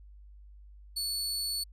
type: tone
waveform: sawtooth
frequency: 4435 Hz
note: C#8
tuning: in tune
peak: -28 dBFS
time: 0.96-1.64 s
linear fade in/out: 10 ms
effects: added 50 Hz sine -49 dBFS peak until 1.72 s + resampled to 32000 Hz